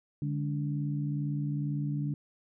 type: tone cluster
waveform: sine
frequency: 146.3 / 206.2 / 288.4 Hz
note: D3 / G#3 / D4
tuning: -6 / -12 / -31 cents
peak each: -30 / -39 / -37 dBFS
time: 0.22-2.14 s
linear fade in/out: 2 ms
effects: none